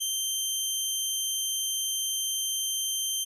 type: tone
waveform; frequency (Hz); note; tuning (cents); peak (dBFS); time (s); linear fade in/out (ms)
15% pulse; 3136; G7; 0; -20; 0-3.25; 20
effects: resampled to 32000 Hz